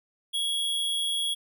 square tone with amplitude modulation, 3326 Hz, G#7, 2 cents sharp, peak -25 dBFS, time 0.33-1.35 s, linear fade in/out 20 ms, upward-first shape sine, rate 181 Hz, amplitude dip 30%, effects none

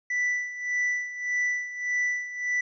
triangle tone with tremolo, 1975.5 Hz, B6, in tune, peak -21 dBFS, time 0.1-2.61 s, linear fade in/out 5 ms, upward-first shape sine, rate 1.7 Hz, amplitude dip 75%, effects resampled to 16000 Hz

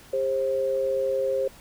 sine tone pair together, 401 / 532 Hz, G4 / C5, +39 / +29 cents, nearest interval perfect fourth, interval 490 cents, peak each -29 / -23 dBFS, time 0.13-1.48 s, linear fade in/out 5 ms, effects pink hiss -50 dBFS RMS until 1.6 s

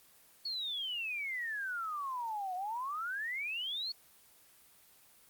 sine exponential two-way sweep, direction down then up, 4435 to 715 to 4435 Hz, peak -35 dBFS, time 0.45-3.92 s, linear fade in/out 5 ms, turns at 2.55 s, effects white hiss -62 dBFS RMS until 5.29 s + Opus 24 kbps

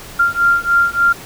sine beating tone pair, 1389 / 1392.4 Hz, F6 / F6, -10 / -6 cents, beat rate 3.4 Hz, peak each -14 dBFS, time 0.19-1.13 s, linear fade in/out 10 ms, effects pink hiss -34 dBFS RMS until 1.25 s

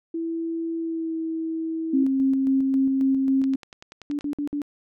sine tone with pitch glide, 330 to 323.8 Hz, E4 to E4, +2 to -31 cents, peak -25 dBFS, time 0.14-2.04 s, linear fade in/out 5 ms, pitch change -33 cents, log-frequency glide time 0.78-1.15 s
sine tone with tremolo, 268 Hz, C4, 42 cents sharp, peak -17 dBFS, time 1.93-3.56 s, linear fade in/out 10 ms, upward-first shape square, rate 3.7 Hz, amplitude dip 25%
click train, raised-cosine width 0.2 ms, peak -24 dBFS, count 9, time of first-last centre 3.44-4.209 s, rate 10.4 Hz
sine tone bursts, 290 Hz, D4, 22 cents flat, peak -24 dBFS, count 4, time 4.1-4.618 s, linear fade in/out 0 ms, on 89 ms, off 54 ms
effects none

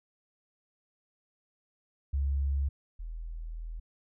sine tone pair in turn, 69.3 / 40.8 Hz, C#2 / E1, 0 / -17 cents, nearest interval major sixth, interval 917 cents, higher first, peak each -26 / -36 dBFS, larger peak first, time 2.13-2.69 / 2.99-3.8 s, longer second, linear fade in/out 10 ms, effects none

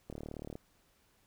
click train, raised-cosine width 2 ms, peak -29 dBFS, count 18, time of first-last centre 0.1-0.555 s, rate 37.4 Hz, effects pink hiss -70 dBFS RMS until 1.26 s

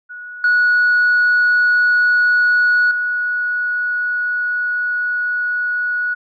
sine tone with level steps, 1463 Hz, F#6, 20 cents flat, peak -29 / -9 / -16 dBFS, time 0.09-6.15 s, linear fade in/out 20 ms, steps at 0.44 / 2.91 s, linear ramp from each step 2 ms, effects tanh soft clip ceiling -8 dBFS

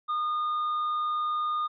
triangle tone with hard clipping, 1222 Hz, D#6, 32 cents flat, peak -27 dBFS, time 0.08-1.68 s, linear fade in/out 20 ms, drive 6 dB, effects resampled to 11025 Hz

